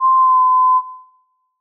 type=tone with pitch glide; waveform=sine; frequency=1046 to 1020.3 Hz; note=C6 to C6; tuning=-1 to -44 cents; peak=-9 dBFS; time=0-0.82 s; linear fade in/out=50 ms; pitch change=-43 cents; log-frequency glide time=0.15-0.41 s; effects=noise-tail reverb RT60 1.0 s tail -19 dB re dry